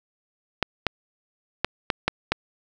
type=clicks; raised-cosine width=0.3 ms; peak=-4 dBFS; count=6; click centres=0.627 / 0.867 / 1.646 / 1.902 / 2.08 / 2.32 s; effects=none